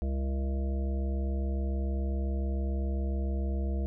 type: harmonic tone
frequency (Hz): 67.1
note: C2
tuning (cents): +44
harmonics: 1 / 3 / 5 / 7 / 9 / 10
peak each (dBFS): -28 / -38 / -42 / -45 / -47 / -48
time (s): 0.02-3.86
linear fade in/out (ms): 0
effects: none